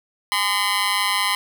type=tone with amplitude modulation; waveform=15% pulse; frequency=1022 Hz; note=C6; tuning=41 cents flat; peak=-8 dBFS; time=0.32-1.35 s; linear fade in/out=0 ms; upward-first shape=sine; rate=195 Hz; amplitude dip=95%; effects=none